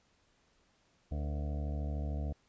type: harmonic tone with a mistuned harmonic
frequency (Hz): 73.42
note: D2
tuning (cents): 0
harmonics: 1 / 2 / 3 / 4 / 6 / 7 / 8 / 9 / 10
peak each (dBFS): -34 / -42 / -46 / -48 / -53 / -54 / -53 / -51 / -56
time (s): 1.11-2.33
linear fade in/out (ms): 10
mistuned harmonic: 6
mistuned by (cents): +63
effects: pink hiss -71 dBFS RMS until 2.48 s + resampled to 16000 Hz